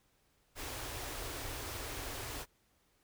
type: band-stop noise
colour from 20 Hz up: pink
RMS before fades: -42 dBFS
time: 0.55-2.46 s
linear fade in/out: 50 ms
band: 140 to 250 Hz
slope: 96 dB/octave
effects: pink hiss -73 dBFS RMS until 3.03 s